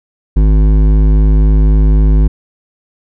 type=tone with hard clipping; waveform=sine; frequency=51.91 Hz; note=G#1; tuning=in tune; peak=-7 dBFS; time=0.36-2.28 s; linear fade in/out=10 ms; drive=12 dB; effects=none